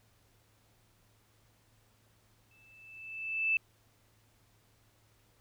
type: tone with exponential growth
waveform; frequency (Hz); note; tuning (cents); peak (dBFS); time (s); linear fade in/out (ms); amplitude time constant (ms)
sine; 2637; E7; 0; -24; 2.51-3.57; 2; 230
effects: added 108 Hz sine -69 dBFS peak until 5.4 s + pink hiss -69 dBFS RMS until 5.4 s